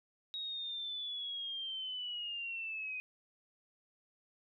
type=linear sweep; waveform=sine; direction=down; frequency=3796 to 2493 Hz; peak=-38 dBFS; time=0.34-3 s; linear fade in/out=0 ms; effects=none